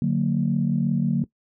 sine chord, D augmented, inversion none, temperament just, 146.83 / 183.54 / 229.4 Hz, D3 / F#3 / A#3, 0 / -14 / -28 cents, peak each -23 dBFS, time 0.02-1.24 s, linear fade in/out 2 ms, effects noise-tail reverb RT60 0.1 s tail -19 dB re dry + tanh soft clip ceiling -10 dBFS

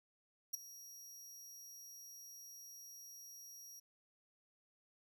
sawtooth tone with ADSR envelope, 5680 Hz, F8, 28 cents sharp, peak -32 dBFS, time 0.53-3.8 s, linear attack 12 ms, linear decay 12 ms, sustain -18 dB, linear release 10 ms, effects none

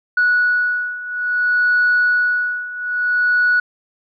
sine beating tone pair, 1468 / 1468.59 Hz, F#6 / F#6, -14 / -13 cents, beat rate 0.59 Hz, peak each -18 / -15 dBFS, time 0.17-3.6 s, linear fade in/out 5 ms, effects tanh soft clip ceiling -8 dBFS

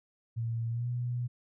sine tone with pitch glide, 115.2 to 122.05 Hz, A#2 to B2, -20 to -20 cents, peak -30 dBFS, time 0.36-1.28 s, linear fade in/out 20 ms, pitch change +100 cents, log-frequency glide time 0.69-0.88 s, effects none

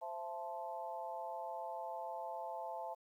harmonic tone with a mistuned harmonic, 174.61 Hz, F3, in tune, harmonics 3 / 4 / 5 / 6, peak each -49 / -45 / -44 / -54 dBFS, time 0.01-2.95 s, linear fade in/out 20 ms, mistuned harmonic 4, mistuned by -71 cents, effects 12-bit

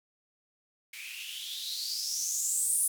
violet noise with band-pass filter sweep, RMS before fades -33 dBFS, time 0.93-2.88 s, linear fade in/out 5 ms, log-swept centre 2200 to 10000 Hz, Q 7.2, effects none

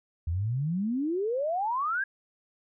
sine exponential sweep, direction up, 78.2 to 1652 Hz, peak -26 dBFS, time 0.27-2.04 s, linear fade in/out 5 ms, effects none

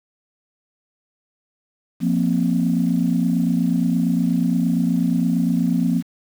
sine chord, F suspended fourth, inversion none, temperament equal, 174.61 / 233.1 / 261.6 Hz, F3 / Bb3 / C4, 0 / 0 / 0 cents, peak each -19 / -20 / -21 dBFS, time 2-6.03 s, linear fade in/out 50 ms, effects tanh soft clip ceiling -8 dBFS + 7-bit

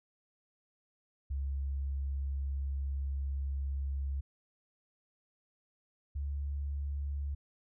sine tone pair in turn, 68.7 / 70.92 Hz, C#2 / C#2, -15 / +40 cents, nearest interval minor second, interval 55 cents, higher second, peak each -32 / -33 dBFS, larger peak first, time 1.3-4.21 / 6.15-7.35 s, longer first, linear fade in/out 10 ms, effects none

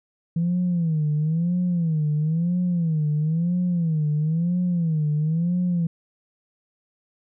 sine tone with vibrato, 164 Hz, E3, 9 cents flat, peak -18 dBFS, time 0.36-5.87 s, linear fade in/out 5 ms, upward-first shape sine, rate 1 Hz, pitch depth 160 cents each way, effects tanh soft clip ceiling -16 dBFS

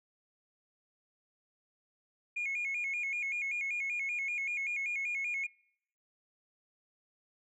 sine tone with vibrato, 2302 Hz, D7, 35 cents flat, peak -31 dBFS, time 2.36-5.47 s, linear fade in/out 10 ms, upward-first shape square, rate 5.2 Hz, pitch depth 91 cents each way, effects noise-tail reverb RT60 0.7 s tail -26 dB re dry + tanh soft clip ceiling -29 dBFS

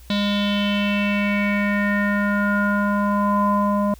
square tone with low-pass filter sweep, 204 Hz, G#3, 31 cents flat, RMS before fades -20 dBFS, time 0.1-3.94 s, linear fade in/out 2 ms, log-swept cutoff 3800 to 850 Hz, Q 5.5, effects added 60 Hz sine -42 dBFS peak until 3.99 s + white hiss -52 dBFS RMS until 3.99 s

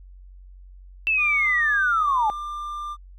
sine linear sweep, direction down, 2680 to 820 Hz, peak -18 dBFS, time 1.07-2.3 s, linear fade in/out 0 ms
triangle tone with pitch glide, 1200 to 1191.7 Hz, D6 to D6, +37 to +25 cents, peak -27 dBFS, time 1.17-2.97 s, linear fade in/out 50 ms, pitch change -12 cents, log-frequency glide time 1.8-2.34 s
effects added 46 Hz sine -42 dBFS peak until 3.18 s

